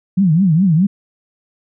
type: tone with vibrato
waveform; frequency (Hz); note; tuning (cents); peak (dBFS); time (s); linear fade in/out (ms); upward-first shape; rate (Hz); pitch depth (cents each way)
sine; 174.61; F3; 0; -9; 0.17-0.87; 10; triangle; 4.8; 280
effects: none